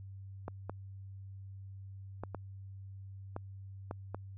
clicks, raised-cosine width 1 ms, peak -25 dBFS, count 7, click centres 0.481 / 0.696 / 2.236 / 2.347 / 3.364 / 3.911 / 4.146 s, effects added 97 Hz sine -45 dBFS peak until 4.37 s

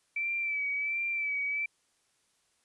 sine tone with vibrato, 2316 Hz, D7, 25 cents flat, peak -29 dBFS, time 0.16-1.66 s, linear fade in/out 5 ms, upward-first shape sine, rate 1.4 Hz, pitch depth 41 cents each way, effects white hiss -72 dBFS RMS until 2.64 s + resampled to 24000 Hz

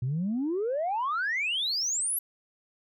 sine exponential sweep, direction up, 118.5 to 11820 Hz, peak -25 dBFS, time 0.02-2.19 s, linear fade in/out 5 ms, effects tanh soft clip ceiling -23 dBFS

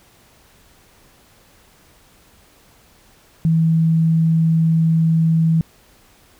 sine tone, 162.5 Hz, E3, 24 cents flat, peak -12 dBFS, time 3.45-5.61 s, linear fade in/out 0 ms, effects pink hiss -52 dBFS RMS until 6.39 s

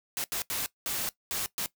white noise bursts at uneven times, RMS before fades -32 dBFS, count 6, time 0.17-0.24 / 0.32-0.42 / 0.5-0.66 / 0.86-1.09 / 1.31-1.46 / 1.58-1.66 s, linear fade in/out 0 ms, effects noise-tail reverb RT60 0.1 s tail -18 dB re dry

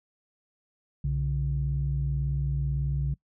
sine tone pair together, 62.8 / 140.98 Hz, B1 / C#3, +30 / +30 cents, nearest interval octave + major second, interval 1400 cents, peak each -28 / -26 dBFS, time 1.04-3.14 s, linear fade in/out 5 ms, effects noise-tail reverb RT60 0.1 s tail -23 dB re dry + tanh soft clip ceiling -18 dBFS

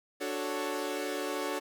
sawtooth chord, D major seventh, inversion none, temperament equal, 293.7 / 370 / 440 / 554.4 Hz, D4 / F#4 / A4 / C#5, 0 / 0 / 0 / 0 cents, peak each -34 dBFS, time 0.2-1.6 s, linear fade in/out 20 ms, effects none

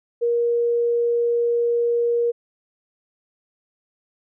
sine tone, 472.7 Hz, A#4, 24 cents sharp, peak -17 dBFS, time 0.21-2.32 s, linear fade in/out 20 ms, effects none

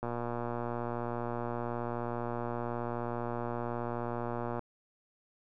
click train, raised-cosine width 1 ms, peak -22 dBFS, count 544, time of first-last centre 0.03-4.593 s, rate 119 Hz, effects none

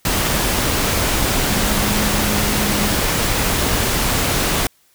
sine tone in noise, 207.7 Hz, G#3, in tune, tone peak -23 dBFS, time 1.5-2.94 s, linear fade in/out 2 ms, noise pink, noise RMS -18 dBFS, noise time 0.05-4.67 s, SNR -8 dB, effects white hiss -57 dBFS RMS until 4.94 s

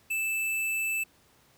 square tone, 2637 Hz, E7, in tune, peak -28 dBFS, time 0.1-1.04 s, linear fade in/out 10 ms, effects pink hiss -62 dBFS RMS until 1.57 s + high-pass 60 Hz 12 dB/octave

